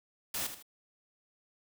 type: noise with echo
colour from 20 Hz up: white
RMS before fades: -35 dBFS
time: 0.34-0.47 s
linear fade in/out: 5 ms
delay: 78 ms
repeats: 2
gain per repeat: -9 dB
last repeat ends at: 0.626 s
effects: none